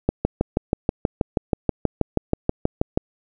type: click train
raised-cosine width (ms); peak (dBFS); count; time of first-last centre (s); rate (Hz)
2; -4; 19; 0.09-2.975; 6.24
effects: none